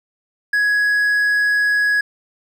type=tone; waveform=triangle; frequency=1671 Hz; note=G#6; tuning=10 cents sharp; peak=-12 dBFS; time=0.53-2.01 s; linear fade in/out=5 ms; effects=none